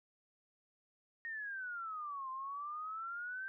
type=exponential two-way sweep; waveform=sine; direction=down then up; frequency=1864.7 to 1038 to 1571 Hz; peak=-40 dBFS; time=1.25-3.48 s; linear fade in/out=0 ms; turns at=2.3 s; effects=none